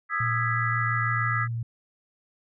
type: chord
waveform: sine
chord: E major seventh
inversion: third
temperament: equal with one note detuned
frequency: 1231.6 / 1318.5 / 1661.2 / 1975.5 Hz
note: D#6 / E6 / G#6 / B6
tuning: -18 / 0 / 0 / 0 cents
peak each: -30 dBFS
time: 0.09-1.48 s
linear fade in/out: 50 ms
type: tone with vibrato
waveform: sine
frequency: 116.54 Hz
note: A#2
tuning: in tune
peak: -27 dBFS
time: 0.2-1.63 s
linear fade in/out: 5 ms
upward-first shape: sine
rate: 5.7 Hz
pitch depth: 14 cents each way
effects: none